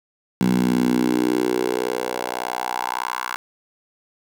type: tone with high-pass filter sweep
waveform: 10% pulse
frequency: 61.74 Hz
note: B1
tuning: in tune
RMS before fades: -22 dBFS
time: 0.41-3.36 s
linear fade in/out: 0 ms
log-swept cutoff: 180 to 1200 Hz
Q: 3.5
effects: none